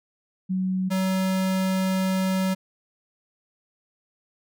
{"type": "tone pair in turn", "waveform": ["sine", "square"], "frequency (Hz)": [186.8, 188.75], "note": ["F#3", "F#3"], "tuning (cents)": [17, 35], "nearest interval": "unison", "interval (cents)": 18, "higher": "second", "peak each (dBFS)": -22, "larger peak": "neither", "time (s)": [[0.49, 0.9], [0.9, 2.55]], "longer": "second", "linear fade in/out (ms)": 20, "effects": []}